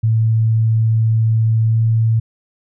sine tone with pitch glide, 111.8 to 112.71 Hz, A2 to A2, +28 to +42 cents, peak -11 dBFS, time 0.03-2.2 s, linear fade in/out 10 ms, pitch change +14 cents, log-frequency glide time 1.67-1.76 s, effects none

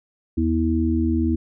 harmonic tone, 81 Hz, E2, 30 cents flat, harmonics 1 / 3 / 4, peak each -22 / -22 / -22 dBFS, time 0.37-1.36 s, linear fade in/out 10 ms, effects none

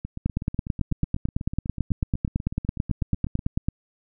two click trains, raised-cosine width 5 ms, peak -19 / -10 dBFS, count 28 / 32, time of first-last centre 0.05-3.392 / 0.26-3.685 s, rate 8.08 / 9.05 Hz, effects none

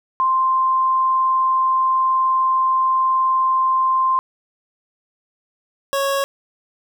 sine / 25% pulse tone pair in turn, 1046.5 / 552 Hz, C6 / C#5, 0 / -7 cents, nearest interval major seventh, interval 1107 cents, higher first, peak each -14 dBFS, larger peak neither, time 0.2-4.19 / 5.93-6.24 s, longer first, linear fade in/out 0 ms, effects none

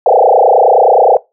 sine tone with frequency modulation, 640 Hz, D#5, 49 cents sharp, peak -4 dBFS, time 0.06-1.17 s, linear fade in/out 2 ms, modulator 29.6 Hz, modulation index 6.2, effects noise-tail reverb RT60 0.2 s tail -20 dB re dry

